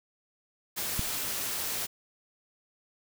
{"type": "noise", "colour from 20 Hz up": "white", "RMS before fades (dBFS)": -33, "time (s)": [0.76, 1.87], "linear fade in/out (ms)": 20}
{"type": "click", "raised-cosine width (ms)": 5, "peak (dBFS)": -18, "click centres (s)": 0.994}
{"effects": []}